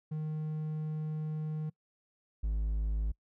triangle tone pair in turn, 154.7 / 53.02 Hz, D#3 / G#1, -10 / +37 cents, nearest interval octave + perfect fifth, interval 1853 cents, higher first, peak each -31 / -27 dBFS, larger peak second, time 0.11-1.7 / 2.43-3.12 s, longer first, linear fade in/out 10 ms, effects noise-tail reverb RT60 0.1 s tail -24 dB re dry

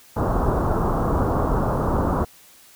pink low-pass noise, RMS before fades -21 dBFS, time 0.16-2.25 s, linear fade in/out 10 ms, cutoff 1300 Hz, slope 48 dB/octave, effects white hiss -50 dBFS RMS until 2.75 s

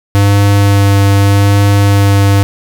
square tone with vibrato, 100.2 Hz, G2, 38 cents sharp, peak -6 dBFS, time 0.15-2.43 s, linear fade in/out 0 ms, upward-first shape sine, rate 0.83 Hz, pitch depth 11 cents each way, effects none

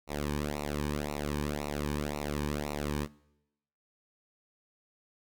sawtooth tone with flanger, 73.42 Hz, D2, in tune, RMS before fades -34 dBFS, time 0.07-3.08 s, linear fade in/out 50 ms, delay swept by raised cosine 0.61 to 1.51 ms, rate 1.9 Hz, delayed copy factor -1, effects noise-tail reverb RT60 0.9 s tail -23 dB re dry

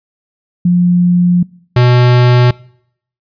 sine / square tone pair in turn, 176.8 / 123.18 Hz, F3 / B2, +22 / -4 cents, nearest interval tritone, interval 626 cents, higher first, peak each -6 dBFS, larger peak neither, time 0.65-1.43 / 1.76-2.51 s, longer first, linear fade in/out 5 ms, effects noise-tail reverb RT60 0.7 s tail -24 dB re dry + resampled to 11025 Hz

